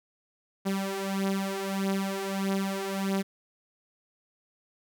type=beating tone pair; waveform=sawtooth; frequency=193.6 / 195.2 Hz; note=G3 / G3; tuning=-21 / -7 cents; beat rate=1.6 Hz; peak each=-28 / -26 dBFS; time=0.65-3.23 s; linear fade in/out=20 ms; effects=none